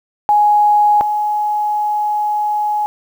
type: tone pair in turn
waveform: sine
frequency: 834 / 839.8 Hz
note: G#5 / G#5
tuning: +7 / +19 cents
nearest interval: unison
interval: 12 cents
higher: second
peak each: -8 / -14 dBFS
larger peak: first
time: 0.29-1.01 / 1.01-2.86 s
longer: second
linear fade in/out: 0 ms
effects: 7-bit